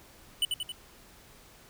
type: tone with echo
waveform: square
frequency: 2978 Hz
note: F#7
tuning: 11 cents sharp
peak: -24 dBFS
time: 0.42-0.45 s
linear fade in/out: 2 ms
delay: 90 ms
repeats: 3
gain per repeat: -4 dB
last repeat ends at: 0.72 s
effects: pink hiss -55 dBFS RMS until 1.69 s